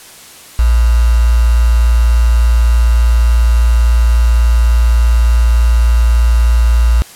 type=tone with quantisation; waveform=sine; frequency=58.27 Hz; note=A#1; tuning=in tune; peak=-6 dBFS; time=0.59-7.02 s; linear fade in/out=0 ms; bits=4; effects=white hiss -36 dBFS RMS until 7.15 s + low-pass 12000 Hz 12 dB/octave